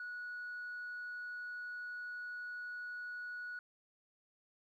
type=tone; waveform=sine; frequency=1464 Hz; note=F#6; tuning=19 cents flat; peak=-40 dBFS; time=0-3.59 s; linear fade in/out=2 ms; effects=tanh soft clip ceiling -39 dBFS + 13-bit